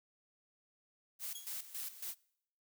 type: noise with tremolo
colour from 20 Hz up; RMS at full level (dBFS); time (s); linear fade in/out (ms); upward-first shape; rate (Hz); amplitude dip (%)
blue; -42; 1.19-2.15; 50; square; 3.6; 75
type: tone with exponential decay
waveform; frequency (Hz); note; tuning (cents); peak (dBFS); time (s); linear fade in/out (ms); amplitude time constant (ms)
15% pulse; 3322; G#7; 0; -34; 1.35-1.55; 5; 43
effects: noise-tail reverb RT60 0.7 s tail -24 dB re dry